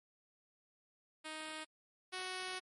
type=tone pair in turn; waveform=5% pulse; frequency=312.2 / 370.5 Hz; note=D#4 / F#4; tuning=+6 / +2 cents; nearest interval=minor third; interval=296 cents; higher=second; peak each=-32 / -29 dBFS; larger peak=second; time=1.24-1.65 / 2.12-2.6 s; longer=second; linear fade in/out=20 ms; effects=MP3 48 kbps